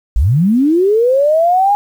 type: linear sweep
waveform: sine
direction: up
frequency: 45.4 to 829 Hz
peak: -8 dBFS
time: 0.16-1.75 s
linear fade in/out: 0 ms
effects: 7-bit